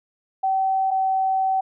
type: tone pair in turn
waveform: sine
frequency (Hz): 767 / 764.3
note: G5 / G5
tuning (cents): -38 / -44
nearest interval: unison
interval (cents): 6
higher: first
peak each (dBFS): -18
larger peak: neither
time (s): 0.43-0.91 / 0.91-1.61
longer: second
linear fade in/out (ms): 10
effects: none